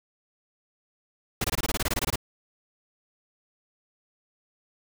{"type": "noise bursts", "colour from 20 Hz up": "pink", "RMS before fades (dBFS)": -26, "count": 14, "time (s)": [1.41, 2.158], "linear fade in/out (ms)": 5, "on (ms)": 33, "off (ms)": 22, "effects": []}